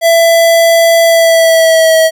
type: tone with pitch glide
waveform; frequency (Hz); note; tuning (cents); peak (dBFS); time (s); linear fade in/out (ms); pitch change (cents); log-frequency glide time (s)
square; 667 to 643.2; E5 to E5; +20 to -43; -5; 0.01-2.11; 50; -63; 1.04-1.97
effects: none